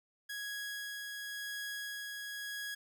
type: tone with tremolo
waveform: sawtooth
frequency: 1661.2 Hz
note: G#6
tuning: in tune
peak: -35 dBFS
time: 0.29-2.75 s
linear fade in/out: 10 ms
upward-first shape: sine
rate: 0.93 Hz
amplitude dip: 25%
effects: none